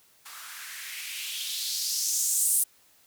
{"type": "noise with band-pass filter sweep", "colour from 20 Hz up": "violet", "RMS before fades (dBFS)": -30, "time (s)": [0.25, 2.64], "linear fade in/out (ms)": 10, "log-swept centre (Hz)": [1100, 9900], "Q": 2.8, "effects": ["white hiss -61 dBFS RMS until 3.06 s"]}